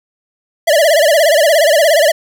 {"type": "tone with vibrato", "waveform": "square", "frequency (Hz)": 620, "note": "D#5", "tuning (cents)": -6, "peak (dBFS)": -8, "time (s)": [0.67, 2.12], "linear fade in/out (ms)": 10, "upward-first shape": "sine", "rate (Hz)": 17, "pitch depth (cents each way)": 150, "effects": []}